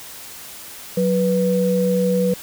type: tone pair together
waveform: sine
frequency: 184.14 / 491.6 Hz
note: F#3 / B4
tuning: -8 / -8 cents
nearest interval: octave + perfect fourth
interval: 1700 cents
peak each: -18 dBFS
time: 0.97-2.34 s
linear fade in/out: 5 ms
effects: white hiss -37 dBFS RMS until 2.42 s